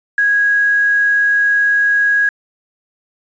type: tone with quantisation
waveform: sine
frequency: 1653 Hz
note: G#6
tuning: 9 cents flat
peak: -10 dBFS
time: 0.18-2.29 s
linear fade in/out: 2 ms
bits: 6
effects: resampled to 16000 Hz